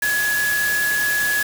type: tone in noise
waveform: sine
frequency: 1686 Hz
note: G#6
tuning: 26 cents sharp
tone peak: -18 dBFS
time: 0.02-1.43 s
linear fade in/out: 5 ms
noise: white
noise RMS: -26 dBFS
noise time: 0.02-1.43 s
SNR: +5 dB
effects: none